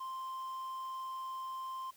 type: tone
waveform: triangle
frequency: 1046.5 Hz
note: C6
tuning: in tune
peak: -37 dBFS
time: 0-1.91 s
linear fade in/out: 10 ms
effects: white hiss -63 dBFS RMS until 1.96 s